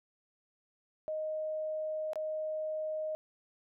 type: tone with dropouts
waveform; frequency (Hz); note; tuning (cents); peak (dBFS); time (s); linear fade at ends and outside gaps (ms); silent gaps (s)
sine; 622.3; D#5; 0; -33; 1.08-3.15; 0; 2.133-2.157
effects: none